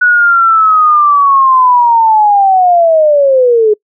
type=linear sweep; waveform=sine; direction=down; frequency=1476 to 415.3 Hz; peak=-4 dBFS; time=0.01-3.74 s; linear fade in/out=10 ms; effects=noise-tail reverb RT60 0.1 s tail -26 dB re dry